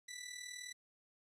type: tone with amplitude modulation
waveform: 15% pulse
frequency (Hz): 1975.5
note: B6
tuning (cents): 0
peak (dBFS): -37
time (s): 0.08-0.73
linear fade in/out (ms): 10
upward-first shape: sine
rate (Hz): 39.7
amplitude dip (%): 65
effects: resampled to 32000 Hz + 12-bit